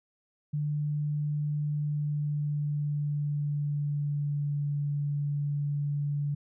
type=tone with pitch glide; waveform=sine; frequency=148.3 to 144.66 Hz; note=D3 to D3; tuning=+17 to -26 cents; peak=-27 dBFS; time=0.53-6.35 s; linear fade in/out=10 ms; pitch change=-43 cents; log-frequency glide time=1.71-4.72 s; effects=none